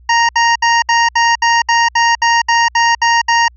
25% pulse tone bursts, 932.3 Hz, A#5, in tune, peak -5 dBFS, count 13, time 0.09-3.482 s, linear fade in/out 5 ms, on 200 ms, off 66 ms, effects added 60 Hz sine -40 dBFS peak until 3.56 s + resampled to 16000 Hz

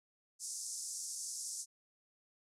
pink band-pass noise, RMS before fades -43 dBFS, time 0.39-1.66 s, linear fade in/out 50 ms, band 5400 to 10000 Hz, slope 48 dB/octave, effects none

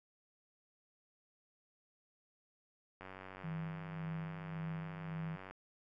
click train, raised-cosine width 0.5 ms, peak -34 dBFS, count 237, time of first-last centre 3.01-5.51 s, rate 94.4 Hz
sine tone with tremolo, 162 Hz, E3, 30 cents flat, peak -38 dBFS, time 3.43-5.37 s, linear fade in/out 20 ms, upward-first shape sine, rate 1.8 Hz, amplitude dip 55%
effects none

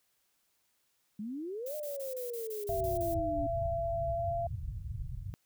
sine exponential two-way sweep, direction up then down, 200.3 to 613 to 284.7 Hz, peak -36 dBFS, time 1.19-3.47 s, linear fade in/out 5 ms, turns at 1.75 s
violet noise bursts, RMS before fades -45 dBFS, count 9, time 1.66-3.144 s, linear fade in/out 5 ms, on 140 ms, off 28 ms
sine tone with pitch glide, 674 to 682.6 Hz, E5 to F5, +38 to -40 cents, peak -31 dBFS, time 2.69-4.47 s, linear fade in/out 5 ms, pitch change +22 cents, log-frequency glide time 4.09-4.27 s
white low-pass noise, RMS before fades -39 dBFS, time 2.69-5.34 s, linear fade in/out 0 ms, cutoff 130 Hz, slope 48 dB/octave
effects white hiss -75 dBFS RMS until 5.45 s

